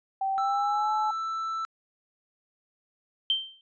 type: tone with pitch glide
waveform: sine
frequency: 775 to 855 Hz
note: G5 to A5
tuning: -20 to -50 cents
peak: -25 dBFS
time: 0.21-1.11 s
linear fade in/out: 5 ms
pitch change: +170 cents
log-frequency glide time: 0.35-0.92 s
type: tone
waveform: triangle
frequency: 1325 Hz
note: E6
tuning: 9 cents sharp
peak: -27 dBFS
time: 0.38-1.65 s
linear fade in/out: 0 ms
type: tone with exponential decay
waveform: sine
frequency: 3130 Hz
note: G7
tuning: 3 cents flat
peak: -19 dBFS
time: 3.3-3.61 s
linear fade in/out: 1 ms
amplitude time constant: 66 ms
effects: resampled to 16000 Hz

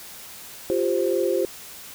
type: chord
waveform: sine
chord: F suspended second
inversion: none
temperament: equal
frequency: 349.2 / 392 / 523.3 Hz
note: F4 / G4 / C5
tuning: 0 / 0 / 0 cents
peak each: -24 dBFS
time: 0.7-1.45 s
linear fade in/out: 0 ms
effects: white hiss -41 dBFS RMS until 1.94 s

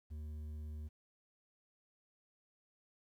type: tone with low-pass filter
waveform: square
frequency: 76.4 Hz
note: D#2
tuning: 31 cents flat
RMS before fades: -45 dBFS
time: 0.1-0.89 s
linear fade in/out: 20 ms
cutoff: 190 Hz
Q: 0.65
effects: 12-bit

